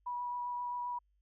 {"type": "tone with vibrato", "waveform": "sine", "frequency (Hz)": 975, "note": "B5", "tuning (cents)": -23, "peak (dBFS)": -35, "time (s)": [0.06, 0.99], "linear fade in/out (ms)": 10, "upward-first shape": "sine", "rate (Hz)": 7.6, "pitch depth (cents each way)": 11, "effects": ["added 50 Hz sine -70 dBFS peak until 1.21 s"]}